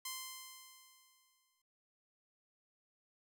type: tone with exponential decay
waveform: 5% pulse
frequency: 1040 Hz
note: C6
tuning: 11 cents flat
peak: -28 dBFS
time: 0.05-1.62 s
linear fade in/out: 5 ms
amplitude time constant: 340 ms
effects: none